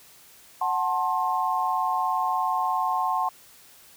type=chord; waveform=sine; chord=F# diminished; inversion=none; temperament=equal with one note detuned; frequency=740 / 880 / 1063 Hz; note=F#5 / A5 / C6; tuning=0 / 0 / +27 cents; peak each=-27 / -27 / -26 dBFS; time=0.61-3.29 s; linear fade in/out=5 ms; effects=white hiss -52 dBFS RMS until 3.96 s